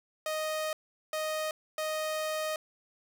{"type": "tone bursts at uneven times", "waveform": "sawtooth", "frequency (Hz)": 622.3, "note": "D#5", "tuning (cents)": 0, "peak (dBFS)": -27, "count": 3, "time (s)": [[0.26, 0.73], [1.13, 1.51], [1.78, 2.56]], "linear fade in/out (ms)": 2, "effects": []}